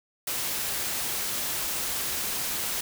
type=noise; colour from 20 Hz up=white; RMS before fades=-30 dBFS; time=0.27-2.81 s; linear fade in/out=5 ms; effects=none